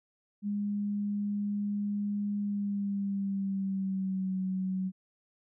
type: tone with pitch glide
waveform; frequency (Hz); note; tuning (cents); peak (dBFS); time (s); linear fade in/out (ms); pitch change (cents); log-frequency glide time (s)
sine; 204.7 to 187.71; G#3 to F#3; -25 to +25; -29; 0.42-4.92; 50; -150; 2.38-4.37
effects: none